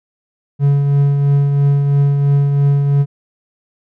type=tone with tremolo; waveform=triangle; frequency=141.5 Hz; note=C#3; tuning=36 cents sharp; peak=-6 dBFS; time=0.59-3.06 s; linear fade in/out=50 ms; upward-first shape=triangle; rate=3 Hz; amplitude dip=40%; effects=none